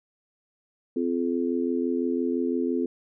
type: harmonic tone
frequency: 85.9 Hz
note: F2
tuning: 28 cents flat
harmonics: 3 / 4 / 5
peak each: -26 / -28 / -30 dBFS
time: 0.96-2.86 s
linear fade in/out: 5 ms
effects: none